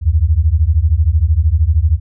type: beating tone pair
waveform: sine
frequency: 72.7 / 85.7 Hz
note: D2 / F2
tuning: -17 / -32 cents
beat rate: 13 Hz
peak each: -12 / -12 dBFS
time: 0.01-2 s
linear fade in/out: 50 ms
effects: none